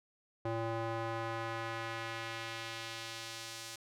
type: tone with band-pass filter sweep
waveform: square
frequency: 114 Hz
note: A#2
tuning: 38 cents flat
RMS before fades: -40 dBFS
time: 0.45-3.76 s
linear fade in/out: 5 ms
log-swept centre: 610 to 6500 Hz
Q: 0.84
effects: none